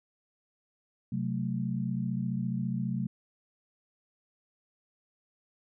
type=chord; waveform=sine; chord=F# diminished; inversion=second; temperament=equal; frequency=130.81 / 185 / 220 Hz; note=C3 / F#3 / A3; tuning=0 / 0 / 0 cents; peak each=-33 / -33 / -34 dBFS; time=1.12-3.07 s; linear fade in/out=5 ms; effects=none